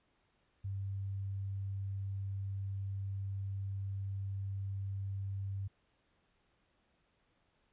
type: tone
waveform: sine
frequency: 98 Hz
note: G2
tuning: in tune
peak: -36 dBFS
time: 0.64-5.68 s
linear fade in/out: 10 ms
effects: pink hiss -75 dBFS RMS until 7.72 s + resampled to 8000 Hz